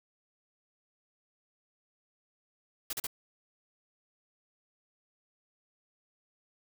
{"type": "noise bursts", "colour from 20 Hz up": "white", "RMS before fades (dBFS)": -35, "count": 3, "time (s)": [2.9, 3.069], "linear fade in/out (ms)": 5, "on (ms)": 31, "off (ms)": 38, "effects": []}